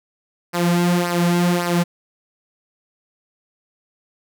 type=tone with flanger; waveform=sawtooth; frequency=174.61 Hz; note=F3; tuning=in tune; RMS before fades=-18 dBFS; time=0.53-1.84 s; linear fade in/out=20 ms; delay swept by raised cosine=0.28 to 4.08 ms; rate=1.8 Hz; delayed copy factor=-0.7; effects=none